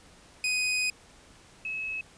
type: tone pair in turn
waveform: sawtooth / sine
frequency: 2498 / 2580 Hz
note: D#7 / E7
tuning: +6 / -38 cents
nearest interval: minor second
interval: 56 cents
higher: second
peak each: -22 / -31 dBFS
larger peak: first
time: 0.44-0.9 / 1.65-2.01 s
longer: first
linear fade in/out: 2 ms
effects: pink hiss -55 dBFS RMS until 2.17 s + resampled to 22050 Hz